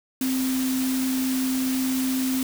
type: tone in noise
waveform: sine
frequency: 260.5 Hz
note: C4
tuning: 7 cents flat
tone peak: -22 dBFS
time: 0.21-2.43 s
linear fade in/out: 2 ms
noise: white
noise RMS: -32 dBFS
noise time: 0.21-2.43 s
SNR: +7 dB
effects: none